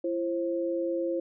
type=tone pair together; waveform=sine; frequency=338.2 / 531 Hz; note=E4 / C5; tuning=+44 / +25 cents; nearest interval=minor sixth; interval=781 cents; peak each=-29 / -30 dBFS; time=0.04-1.2 s; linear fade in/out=5 ms; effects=none